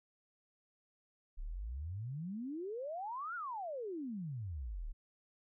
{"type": "exponential two-way sweep", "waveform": "sine", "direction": "up then down", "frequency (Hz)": [31.34, 1469, 31.34], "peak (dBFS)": -39, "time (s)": [1.37, 4.93], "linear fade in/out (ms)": 20, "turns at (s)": 3.35, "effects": []}